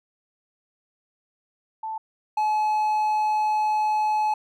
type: tone pair in turn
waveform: sine / triangle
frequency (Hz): 880 / 854.5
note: A5 / G#5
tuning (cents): 0 / +49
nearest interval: minor second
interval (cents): 51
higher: first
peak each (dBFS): -28 / -18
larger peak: second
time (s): 1.83-1.98 / 2.37-4.34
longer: second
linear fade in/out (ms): 5
effects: none